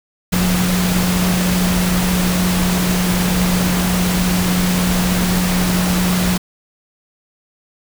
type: tone in noise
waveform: sine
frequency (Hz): 180.8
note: F#3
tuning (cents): -40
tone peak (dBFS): -15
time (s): 0.32-6.38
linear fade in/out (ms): 10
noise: pink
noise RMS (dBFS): -20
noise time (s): 0.32-6.38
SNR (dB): +2
effects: none